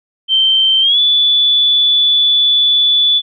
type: tone with pitch glide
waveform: sine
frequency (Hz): 3119 to 3461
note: G7 to A7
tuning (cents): -9 to -29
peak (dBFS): -8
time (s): 0.28-3.22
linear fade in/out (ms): 50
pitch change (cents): +180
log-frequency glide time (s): 0.81-0.99
effects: none